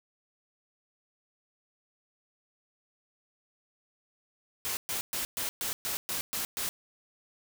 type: noise bursts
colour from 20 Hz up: white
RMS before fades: -33 dBFS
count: 9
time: 4.65-6.69 s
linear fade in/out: 0 ms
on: 120 ms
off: 120 ms
effects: none